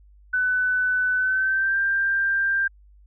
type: tone with pitch glide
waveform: sine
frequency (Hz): 1500 to 1585.5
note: F#6 to G6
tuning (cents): +23 to +19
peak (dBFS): -19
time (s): 0.33-2.68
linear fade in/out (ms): 10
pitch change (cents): +96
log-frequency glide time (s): 1.14-1.79
effects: added 50 Hz sine -49 dBFS peak until 3.06 s